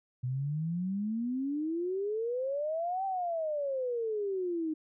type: exponential two-way sweep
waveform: sine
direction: up then down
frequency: 122.7 to 784 to 307.3 Hz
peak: -30 dBFS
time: 0.23-4.74 s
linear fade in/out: 10 ms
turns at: 3.05 s
effects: none